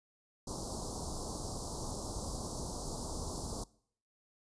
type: band-stop noise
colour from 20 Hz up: pink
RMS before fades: -40 dBFS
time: 0.47-3.64 s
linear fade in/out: 5 ms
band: 1100 to 4400 Hz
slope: 48 dB/octave
effects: noise-tail reverb RT60 0.6 s tail -22 dB re dry + resampled to 22050 Hz